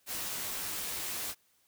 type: noise with comb filter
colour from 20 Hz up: white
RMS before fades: -37 dBFS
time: 0.06-1.35 s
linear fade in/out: 50 ms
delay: 14 ms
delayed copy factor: -0.55
effects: white hiss -70 dBFS RMS until 1.67 s